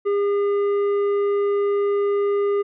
sine tone with tanh clipping, 404.9 Hz, G#4, 44 cents flat, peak -19 dBFS, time 0.05-2.63 s, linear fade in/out 20 ms, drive 8 dB, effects none

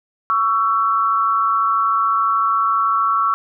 sine tone pair together, 1121 / 1333.1 Hz, C#6 / E6, +19 / +19 cents, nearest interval minor third, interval 300 cents, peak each -17 dBFS, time 0.3-3.34 s, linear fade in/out 0 ms, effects none

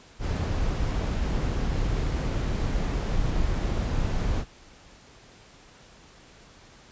brown noise, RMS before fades -26 dBFS, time 0.19-4.45 s, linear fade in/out 50 ms, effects pink hiss -52 dBFS RMS until 6.91 s + resampled to 16000 Hz

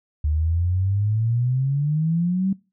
sine exponential sweep, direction up, 73.6 to 196 Hz, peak -18 dBFS, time 0.24-2.53 s, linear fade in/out 5 ms, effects noise-tail reverb RT60 0.3 s tail -23 dB re dry

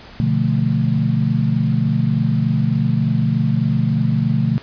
sine chord, B half-diminished seventh, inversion none, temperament equal, 123.47 / 146.83 / 174.61 / 220 Hz, B2 / D3 / F3 / A3, 0 / 0 / 0 / 0 cents, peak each -19 / -19 / -22 / -20 dBFS, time 0.2-4.58 s, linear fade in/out 0 ms, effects pink hiss -40 dBFS RMS until 4.62 s + resampled to 11025 Hz

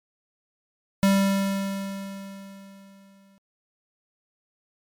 square tone with exponential decay, 196 Hz, G3, in tune, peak -16 dBFS, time 1.03-3.38 s, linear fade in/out 0 ms, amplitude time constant 510 ms, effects MP3 96 kbps

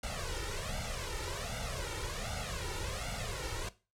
pink noise with flanger, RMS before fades -38 dBFS, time 0.03-3.69 s, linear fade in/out 5 ms, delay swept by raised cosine 1.4 to 2.22 ms, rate 1.3 Hz, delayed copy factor +1, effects noise-tail reverb RT60 0.3 s tail -17 dB re dry + low-pass 9000 Hz 12 dB/octave

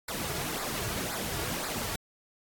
pink noise with flanger, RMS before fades -34 dBFS, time 0.08-1.96 s, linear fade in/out 5 ms, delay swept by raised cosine 0.32 to 3.92 ms, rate 1.9 Hz, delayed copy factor -0.75, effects AAC 64 kbps

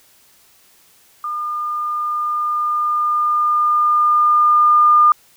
sine tone with level ramp, 1209 Hz, D6, 50 cents sharp, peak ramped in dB -21 to -7 dBFS, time 1.24-5.12 s, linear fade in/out 2 ms, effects white hiss -52 dBFS RMS until 5.36 s

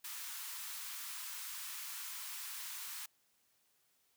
white high-pass noise, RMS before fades -45 dBFS, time 0.04-3.06 s, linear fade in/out 5 ms, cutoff 910 Hz, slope 48 dB/octave, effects white hiss -75 dBFS RMS until 4.16 s + high-pass 60 Hz 12 dB/octave

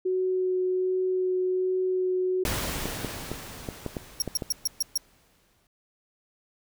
sine tone with vibrato, 370 Hz, F#4, in tune, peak -23 dBFS, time 0.05-2.44 s, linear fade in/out 10 ms, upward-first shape sine, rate 1.3 Hz, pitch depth 8 cents each way
pink noise with exponential decay, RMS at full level -28 dBFS, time 2.45-5.67 s, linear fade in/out 2 ms, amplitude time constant 700 ms
clicks, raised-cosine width 2 ms, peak -17 dBFS, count 9, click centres 2.453 / 2.856 / 3.047 / 3.316 / 3.688 / 3.863 / 3.968 / 4.277 / 4.422 s
sawtooth tone bursts, 5588 Hz, F8, in tune, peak -20 dBFS, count 6, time 4.2-4.976 s, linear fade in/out 2 ms, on 21 ms, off 130 ms
effects none

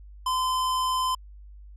square tone, 1026 Hz, C6, 34 cents flat, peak -24 dBFS, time 0.26-1.15 s, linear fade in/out 5 ms, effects added 50 Hz sine -43 dBFS peak until 1.76 s + low-pass 11000 Hz 12 dB/octave

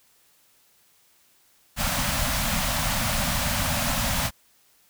pink band-stop noise, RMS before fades -25 dBFS, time 1.76-4.31 s, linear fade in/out 50 ms, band 270 to 540 Hz, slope 96 dB/octave, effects white hiss -61 dBFS RMS until 4.89 s

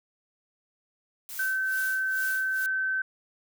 blue noise with tremolo, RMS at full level -37 dBFS, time 1.29-2.66 s, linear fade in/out 0 ms, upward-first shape sine, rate 2.3 Hz, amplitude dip 85%
sine tone, 1538 Hz, G6, 33 cents flat, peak -25 dBFS, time 1.39-3.02 s, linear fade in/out 5 ms
effects none

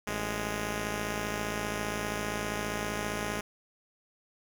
5% pulse tone pair together, 55.1 / 207.7 Hz, A1 / G#3, +3 / 0 cents, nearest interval octave + major seventh, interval 2297 cents, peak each -24 / -22 dBFS, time 0.07-3.41 s, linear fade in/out 5 ms, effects none

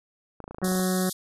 clicks, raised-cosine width 1 ms, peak -24 dBFS, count 12, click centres 0.403 / 0.441 / 0.479 / 0.51 / 0.546 / 0.584 / 0.617 / 0.648 / 0.679 / 0.719 / 0.755 / 0.795 s
harmonic tone, 185 Hz, F#3, in tune, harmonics 1 / 2 / 3 / 4 / 6 / 7 / 8 / 9 / 10, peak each -24 / -30 / -34 / -36 / -40 / -41 / -42 / -43 / -44 dBFS, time 0.62-1.1 s, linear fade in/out 10 ms
white band-pass noise, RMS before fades -35 dBFS, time 0.64-1.13 s, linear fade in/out 5 ms, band 3400 to 13000 Hz, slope 96 dB/octave
effects none

